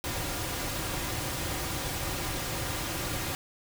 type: noise with comb filter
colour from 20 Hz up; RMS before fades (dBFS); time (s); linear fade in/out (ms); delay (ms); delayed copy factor
pink; -33; 0.04-3.35; 0; 4.6; -0.5
effects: none